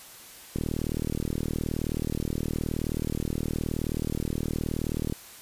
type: click train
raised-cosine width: 3 ms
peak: -16 dBFS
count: 179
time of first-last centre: 0.56-5.124 s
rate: 39 Hz
effects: white hiss -47 dBFS RMS until 5.41 s + resampled to 32000 Hz